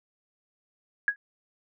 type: tone with exponential decay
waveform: sine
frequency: 1661.2 Hz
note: G#6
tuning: in tune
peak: -16 dBFS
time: 1.08-1.16 s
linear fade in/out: 1 ms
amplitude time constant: 17 ms
effects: none

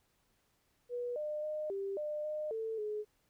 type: tone with pitch steps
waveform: sine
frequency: 486.3 / 603 / 611 / 393.3 / 601 / 609 / 445.6 / 422.8 Hz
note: B4 / D5 / D#5 / G4 / D5 / D#5 / A4 / G#4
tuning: -27 / +46 / -32 / +6 / +40 / -37 / +22 / +31 cents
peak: -35 dBFS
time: 0.89-3.05 s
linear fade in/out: 50 ms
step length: 270 ms
effects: pink hiss -75 dBFS RMS until 3.29 s

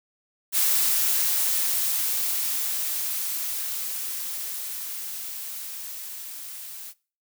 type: noise with level ramp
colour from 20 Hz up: blue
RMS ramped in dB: -21 to -39 dBFS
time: 0.52-6.94 s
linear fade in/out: 50 ms
effects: noise-tail reverb RT60 0.4 s tail -23 dB re dry

